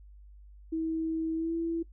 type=tone with pitch glide; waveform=sine; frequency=322.7 to 332.3 Hz; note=E4 to E4; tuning=-37 to +14 cents; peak=-28 dBFS; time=0.72-1.83 s; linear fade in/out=10 ms; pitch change=+51 cents; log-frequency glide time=1.35-1.54 s; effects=noise-tail reverb RT60 0.1 s tail -19 dB re dry + added 50 Hz sine -49 dBFS peak until 1.92 s